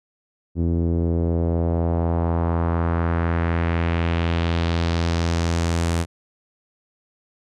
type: tone with low-pass filter sweep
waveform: sawtooth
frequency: 84.1 Hz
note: E2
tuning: 35 cents sharp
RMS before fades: -21 dBFS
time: 0.55-6.06 s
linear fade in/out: 50 ms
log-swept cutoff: 300 to 9300 Hz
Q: 1.6
effects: none